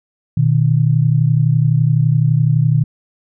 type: tone pair together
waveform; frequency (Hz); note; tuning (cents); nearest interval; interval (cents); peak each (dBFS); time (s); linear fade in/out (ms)
sine; 121.4 / 153.26; B2 / D#3; -29 / -26; major third; 403; -13; 0.37-2.84; 5
effects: none